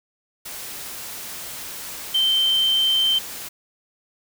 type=tone in noise; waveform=sine; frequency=3114 Hz; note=G7; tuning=12 cents flat; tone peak=-16 dBFS; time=2.14-3.19 s; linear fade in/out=10 ms; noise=white; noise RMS=-34 dBFS; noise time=0.45-3.49 s; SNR=+15 dB; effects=none